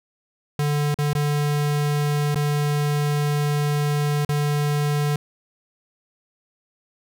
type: tone with dropouts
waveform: square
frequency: 146.83 Hz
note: D3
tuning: in tune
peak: -20 dBFS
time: 0.59-5.16 s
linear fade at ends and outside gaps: 2 ms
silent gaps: 0.944-0.987 / 1.132-1.151 / 2.346-2.357 / 4.249-4.291 s
effects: none